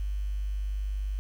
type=tone with quantisation; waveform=sine; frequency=49.83 Hz; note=G1; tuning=29 cents sharp; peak=-28 dBFS; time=0-1.19 s; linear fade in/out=0 ms; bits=9; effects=none